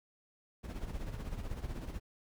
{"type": "noise with tremolo", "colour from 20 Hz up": "brown", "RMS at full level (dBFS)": -38, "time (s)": [0.63, 2], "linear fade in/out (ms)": 20, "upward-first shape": "sine", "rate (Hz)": 16, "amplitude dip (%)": 60, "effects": []}